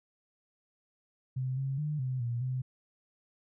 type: tone with pitch steps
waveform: sine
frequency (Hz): 129.5 / 135.1 / 150.4 / 129 / 119.1 / 128.4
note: C3 / C#3 / D3 / C3 / A#2 / C3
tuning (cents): -17 / -44 / +42 / -24 / +38 / -32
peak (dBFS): -30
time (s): 1.36-2.62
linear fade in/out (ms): 10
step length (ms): 210
effects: none